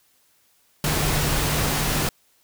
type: tone in noise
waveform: sine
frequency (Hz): 150.3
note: D3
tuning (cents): +40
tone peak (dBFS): -27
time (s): 0.84-2.09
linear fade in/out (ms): 2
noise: pink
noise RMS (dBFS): -23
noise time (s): 0.84-2.09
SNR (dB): -7
effects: white hiss -62 dBFS RMS until 2.43 s